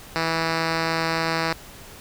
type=tone with low-pass filter; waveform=5% pulse; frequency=163.4 Hz; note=E3; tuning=15 cents flat; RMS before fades=-24 dBFS; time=0.16-1.53 s; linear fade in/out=0 ms; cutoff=4500 Hz; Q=1.6; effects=pink hiss -43 dBFS RMS until 2 s